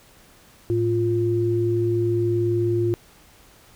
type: tone pair together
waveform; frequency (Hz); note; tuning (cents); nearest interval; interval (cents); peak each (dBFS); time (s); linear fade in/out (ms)
sine; 110 / 349.2; A2 / F4; 0 / 0; octave + minor sixth; 2000; -23 / -20; 0.7-2.94; 0
effects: pink hiss -52 dBFS RMS until 3.75 s